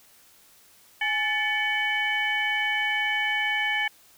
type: tone cluster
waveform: sine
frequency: 836 / 1749 / 2247 / 3015 Hz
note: G#5 / A6 / C#7 / F#7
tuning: +11 / -11 / +23 / +32 cents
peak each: -31 / -26 / -27 / -31 dBFS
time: 1.01-3.88 s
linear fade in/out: 5 ms
effects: tanh soft clip ceiling -13 dBFS + white hiss -56 dBFS RMS until 4.17 s